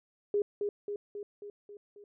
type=tone with echo; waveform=sine; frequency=410 Hz; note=G#4; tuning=22 cents flat; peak=-25 dBFS; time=0.34-0.42 s; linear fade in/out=2 ms; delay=270 ms; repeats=6; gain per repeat=-4 dB; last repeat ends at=2.04 s; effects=none